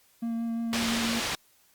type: tone with vibrato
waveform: triangle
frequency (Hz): 230.5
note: A#3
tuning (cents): -19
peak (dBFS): -26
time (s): 0.22-1.2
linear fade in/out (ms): 10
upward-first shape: sine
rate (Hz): 5.7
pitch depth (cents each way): 11
type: low-pass noise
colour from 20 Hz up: white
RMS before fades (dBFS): -31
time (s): 0.73-1.35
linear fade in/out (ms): 0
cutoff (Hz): 4600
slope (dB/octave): 12
effects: white hiss -63 dBFS RMS until 1.74 s + Opus 48 kbps